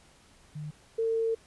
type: tone pair in turn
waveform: sine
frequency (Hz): 150.8 / 451.9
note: D3 / A4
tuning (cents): +46 / +46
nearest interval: octave + perfect fifth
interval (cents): 1900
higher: second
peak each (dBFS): -35 / -25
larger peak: second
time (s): 0.55-0.71 / 0.98-1.35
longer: second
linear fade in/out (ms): 10
effects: pink hiss -59 dBFS RMS until 1.46 s + resampled to 24000 Hz